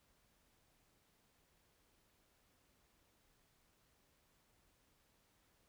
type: silence
effects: pink hiss -75 dBFS RMS until 5.68 s